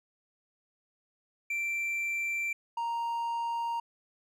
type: tone pair in turn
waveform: triangle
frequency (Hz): 2349 / 932.2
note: D7 / A#5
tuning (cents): 0 / 0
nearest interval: octave + major third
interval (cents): 1600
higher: first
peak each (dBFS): -28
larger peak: neither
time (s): 1.5-2.53 / 2.77-3.8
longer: neither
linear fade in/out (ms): 5
effects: none